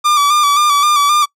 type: tone with vibrato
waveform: 45% pulse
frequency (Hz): 1174.7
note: D6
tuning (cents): 0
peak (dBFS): -9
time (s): 0.04-1.26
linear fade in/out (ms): 20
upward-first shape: square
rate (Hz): 3.8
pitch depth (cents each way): 39
effects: noise-tail reverb RT60 0.1 s tail -25 dB re dry + low-pass 11000 Hz 12 dB/octave